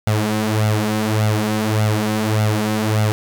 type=tone with flanger; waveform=sawtooth; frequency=107.5 Hz; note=A2; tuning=40 cents flat; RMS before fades=-18 dBFS; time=0.07-3.12 s; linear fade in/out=0 ms; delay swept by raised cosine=1.4 to 5.5 ms; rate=1.7 Hz; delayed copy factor=+0.7; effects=none